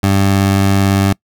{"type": "tone", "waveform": "20% pulse", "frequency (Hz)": 98, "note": "G2", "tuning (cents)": 0, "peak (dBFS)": -5, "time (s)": [0.03, 1.13], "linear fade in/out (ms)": 5, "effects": ["noise-tail reverb RT60 0.1 s tail -25 dB re dry"]}